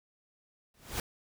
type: noise with exponential growth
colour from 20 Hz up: pink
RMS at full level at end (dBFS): -30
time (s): 0.74-1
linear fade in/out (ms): 2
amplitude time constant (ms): 55
effects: none